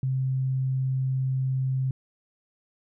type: tone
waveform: sine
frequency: 131.5 Hz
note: C3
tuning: 9 cents sharp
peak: -23 dBFS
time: 0.03-1.91 s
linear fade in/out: 2 ms
effects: none